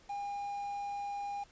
triangle tone with quantisation, 809 Hz, G#5, 46 cents flat, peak -34 dBFS, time 0.09-1.44 s, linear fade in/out 10 ms, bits 9, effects pink hiss -62 dBFS RMS until 1.51 s + resampled to 16000 Hz

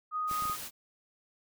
sine tone, 1244.5 Hz, D#6, in tune, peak -30 dBFS, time 0.11-0.57 s, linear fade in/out 50 ms
white noise, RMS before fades -41 dBFS, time 0.27-0.71 s, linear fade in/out 50 ms
clicks, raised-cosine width 3 ms, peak -33 dBFS, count 4, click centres 0.313 / 0.423 / 0.455 / 0.498 s
effects none

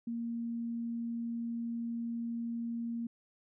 sine tone, 233.1 Hz, A#3, in tune, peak -34 dBFS, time 0.07-3.07 s, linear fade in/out 5 ms, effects none

